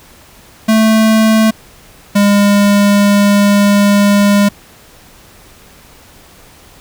square tone pair in turn, 220 / 202.9 Hz, A3 / G#3, 0 / -40 cents, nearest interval minor second, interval 140 cents, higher first, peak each -7 dBFS, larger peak neither, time 0.68-1.51 / 2.15-4.49 s, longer second, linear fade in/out 10 ms, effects pink hiss -41 dBFS RMS until 6.8 s

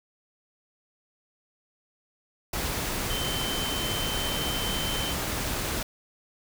sine tone in noise, 3083 Hz, G7, 29 cents flat, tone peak -32 dBFS, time 3.1-5.13 s, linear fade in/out 5 ms, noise pink, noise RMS -30 dBFS, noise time 2.53-5.83 s, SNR -5 dB, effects none

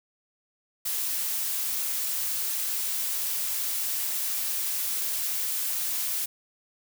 blue noise, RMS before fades -29 dBFS, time 0.85-6.26 s, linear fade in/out 10 ms, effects none

